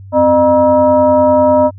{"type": "tone with frequency modulation", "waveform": "sine", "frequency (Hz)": 607, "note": "D#5", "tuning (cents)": -43, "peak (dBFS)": -6, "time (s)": [0.12, 1.71], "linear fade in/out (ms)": 50, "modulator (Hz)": 347, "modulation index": 0.89, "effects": ["added 97 Hz sine -30 dBFS peak until 1.78 s"]}